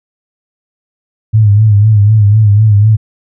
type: tone with vibrato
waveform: sine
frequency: 105.6 Hz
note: G#2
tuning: 29 cents sharp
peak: -3 dBFS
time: 1.33-2.97 s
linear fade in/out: 20 ms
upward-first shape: sine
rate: 4 Hz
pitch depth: 76 cents each way
effects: none